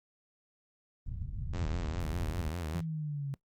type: low-pass noise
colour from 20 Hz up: pink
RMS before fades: -37 dBFS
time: 1.06-2.49 s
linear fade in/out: 10 ms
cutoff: 140 Hz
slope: 24 dB/octave
type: tone with vibrato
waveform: sawtooth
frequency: 82.41 Hz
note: E2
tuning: in tune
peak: -31 dBFS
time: 1.53-2.81 s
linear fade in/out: 10 ms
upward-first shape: sine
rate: 5 Hz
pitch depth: 140 cents each way
type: exponential sweep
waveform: sine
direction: down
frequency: 167.4 to 136.3 Hz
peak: -33 dBFS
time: 2.75-3.34 s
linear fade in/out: 0 ms
effects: noise-tail reverb RT60 0.1 s tail -21 dB re dry + Opus 24 kbps